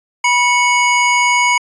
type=tone pair together; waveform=square; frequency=975.1 / 2217 Hz; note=B5 / C#7; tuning=-22 / 0 cents; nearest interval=octave + major second; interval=1422 cents; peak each=-14 dBFS; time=0.24-1.58 s; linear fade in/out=5 ms; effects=resampled to 22050 Hz